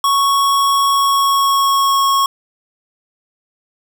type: tone with pitch glide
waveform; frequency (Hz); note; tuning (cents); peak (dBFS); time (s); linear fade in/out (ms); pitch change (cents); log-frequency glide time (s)
square; 1108.7 to 1097.2; C#6 to C#6; 0 to -18; -12; 0.04-2.26; 2; -18; 0.9-2.09
effects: none